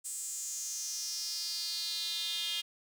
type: tone with high-pass filter sweep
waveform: square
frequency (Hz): 189.3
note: F#3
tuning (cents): +40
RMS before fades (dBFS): -37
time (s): 0.04-2.62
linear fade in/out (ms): 20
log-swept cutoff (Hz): 8100 to 3200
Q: 5.3
effects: none